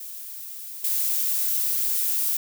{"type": "noise with level steps", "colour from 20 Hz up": "violet", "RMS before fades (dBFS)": [-37, -24], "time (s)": [0, 2.37], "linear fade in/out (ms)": 5, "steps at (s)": 0.84, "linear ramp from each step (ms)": 2, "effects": []}